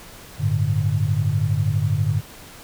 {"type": "chord", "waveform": "sine", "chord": "G suspended second", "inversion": "none", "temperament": "just", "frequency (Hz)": [98, 110.25, 147], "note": ["G2", "A2", "D3"], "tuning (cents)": [0, 4, 2], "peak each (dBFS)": -22, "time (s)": [0.38, 2.22], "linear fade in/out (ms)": 50, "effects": ["pink hiss -42 dBFS RMS until 2.63 s"]}